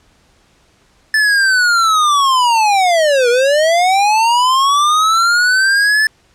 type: linear two-way sweep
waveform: square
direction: down then up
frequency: 1756 to 470 to 1756 Hz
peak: -10 dBFS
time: 1.14-6.07 s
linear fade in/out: 2 ms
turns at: 3.29 s
effects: pink hiss -53 dBFS RMS until 6.34 s + low-pass 8000 Hz 12 dB/octave